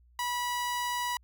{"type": "tone", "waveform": "sawtooth", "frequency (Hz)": 976, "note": "B5", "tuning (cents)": -21, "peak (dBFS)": -26, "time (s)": [0.19, 1.17], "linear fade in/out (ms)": 2, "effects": ["added 60 Hz sine -58 dBFS peak until 1.23 s"]}